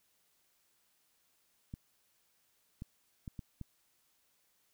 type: clicks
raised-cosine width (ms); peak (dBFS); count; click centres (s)
5; -30; 5; 1.739 / 2.821 / 3.278 / 3.392 / 3.613
effects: white hiss -74 dBFS RMS until 4.73 s